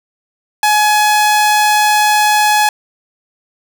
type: tone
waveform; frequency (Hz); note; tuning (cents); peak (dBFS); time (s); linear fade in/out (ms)
sawtooth; 844; G#5; +28; -5; 0.63-2.69; 2
effects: none